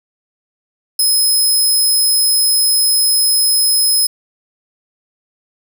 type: tone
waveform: 15% pulse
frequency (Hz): 5120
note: D#8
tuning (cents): +49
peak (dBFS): -5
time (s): 0.99-4.07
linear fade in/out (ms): 5
effects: none